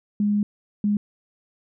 sine tone bursts at uneven times, 206.6 Hz, G#3, 9 cents flat, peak -18 dBFS, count 2, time 0.2-0.43 / 0.84-0.97 s, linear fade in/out 2 ms, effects none

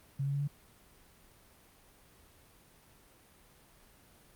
sine tone with pitch steps, 137.9 / 139.9 / 141.6 / 143.9 Hz, C#3 / C#3 / C#3 / D3, -9 / +16 / +37 / -35 cents, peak -30 dBFS, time 0.19-0.478 s, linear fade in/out 10 ms, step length 72 ms, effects pink hiss -61 dBFS RMS until 4.35 s + Opus 32 kbps

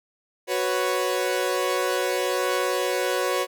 sawtooth chord, F# suspended fourth, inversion none, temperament equal, 370 / 493.9 / 554.4 Hz, F#4 / B4 / C#5, 0 / 0 / 0 cents, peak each -23 dBFS, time 0.47-3.47 s, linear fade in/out 50 ms, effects none

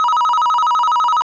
triangle tone with vibrato, 1108.7 Hz, C#6, in tune, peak -10 dBFS, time 0-1.22 s, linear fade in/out 0 ms, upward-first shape square, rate 12 Hz, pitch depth 240 cents each way, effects resampled to 16000 Hz + 8-bit

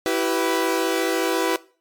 sawtooth chord, E minor, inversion none, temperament equal with one note detuned, 329.6 / 383.9 / 493.9 Hz, E4 / G4 / B4, 0 / -36 / 0 cents, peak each -20 dBFS, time 0.06-1.56 s, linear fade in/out 0 ms, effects noise-tail reverb RT60 0.4 s tail -20 dB re dry + MP3 96 kbps

